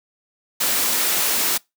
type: noise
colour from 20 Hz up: white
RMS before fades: -20 dBFS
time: 0.6-1.58 s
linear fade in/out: 10 ms
effects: noise-tail reverb RT60 0.2 s tail -25 dB re dry + high-pass 200 Hz 12 dB/octave